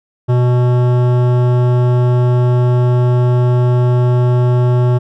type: tone with hard clipping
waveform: sine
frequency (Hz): 123.47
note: B2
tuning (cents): 0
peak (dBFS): -11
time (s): 0.28-4.99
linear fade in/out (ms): 20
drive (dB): 15
effects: none